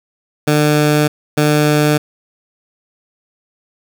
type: tone bursts at uneven times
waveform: 15% pulse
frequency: 149.8 Hz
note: D3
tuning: 35 cents sharp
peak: -4 dBFS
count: 2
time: 0.47-1.08 / 1.37-1.98 s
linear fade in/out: 10 ms
effects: none